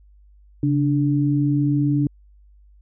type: tone pair together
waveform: sine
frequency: 138.59 / 292.4 Hz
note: C#3 / D4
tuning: 0 / -7 cents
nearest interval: octave + minor second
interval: 1293 cents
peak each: -19 dBFS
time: 0.63-2.07 s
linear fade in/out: 2 ms
effects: added 50 Hz sine -48 dBFS peak until 2.81 s